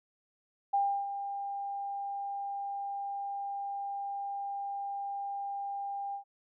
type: tone with ADSR envelope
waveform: sine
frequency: 799 Hz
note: G5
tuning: 33 cents sharp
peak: -24 dBFS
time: 0.73-6.24 s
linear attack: 11 ms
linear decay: 320 ms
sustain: -10 dB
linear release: 99 ms
effects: none